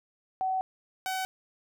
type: tone pair in turn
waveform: sine / sawtooth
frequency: 755 / 755 Hz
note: F#5 / F#5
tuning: +35 / +35 cents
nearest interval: unison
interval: 0 cents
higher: neither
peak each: -26 dBFS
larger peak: neither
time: 0.41-0.61 / 1.06-1.25 s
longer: first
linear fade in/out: 0 ms
effects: none